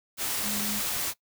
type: tone in noise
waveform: sine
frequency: 207.7 Hz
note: G#3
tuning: in tune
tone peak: -34 dBFS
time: 0.42-0.82 s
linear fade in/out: 50 ms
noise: white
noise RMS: -30 dBFS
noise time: 0.17-1.14 s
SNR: -7 dB
effects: noise-tail reverb RT60 0.1 s tail -20 dB re dry